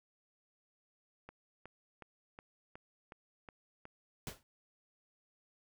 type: click train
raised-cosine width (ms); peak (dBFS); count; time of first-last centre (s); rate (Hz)
0.5; -34; 8; 1.29-3.854; 2.73
type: noise with exponential decay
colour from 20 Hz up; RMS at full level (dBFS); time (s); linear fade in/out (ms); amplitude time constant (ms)
pink; -39; 4.27-4.43; 1; 34
effects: none